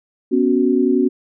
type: chord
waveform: sine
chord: B suspended second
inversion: none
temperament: equal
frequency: 246.9 / 277.2 / 370 Hz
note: B3 / C#4 / F#4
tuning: 0 / 0 / 0 cents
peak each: -17 dBFS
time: 0.31-1.09 s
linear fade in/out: 20 ms
effects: none